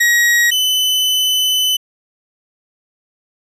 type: tone pair in turn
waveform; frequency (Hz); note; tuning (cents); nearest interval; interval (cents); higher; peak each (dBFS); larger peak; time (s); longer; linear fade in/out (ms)
40% pulse; 1900 / 3016; A#6 / F#7; +33 / +32; minor sixth; 799; second; -9 / -12; first; 0-0.51 / 0.51-1.77; second; 10
effects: resampled to 32000 Hz